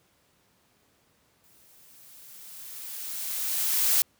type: noise with exponential growth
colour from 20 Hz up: blue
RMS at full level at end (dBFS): -21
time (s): 1.44-4.02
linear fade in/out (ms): 0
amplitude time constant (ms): 560
effects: pink hiss -66 dBFS RMS until 4.19 s + high-pass 80 Hz 12 dB/octave